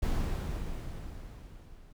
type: noise with level ramp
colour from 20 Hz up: brown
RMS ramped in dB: -28 to -53 dBFS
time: 0.02-1.93 s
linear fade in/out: 10 ms
effects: none